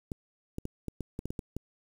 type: clicks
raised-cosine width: 3 ms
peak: -22 dBFS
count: 10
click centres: 0.118 / 0.584 / 0.654 / 0.883 / 1.007 / 1.191 / 1.256 / 1.305 / 1.392 / 1.566 s
effects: 8-bit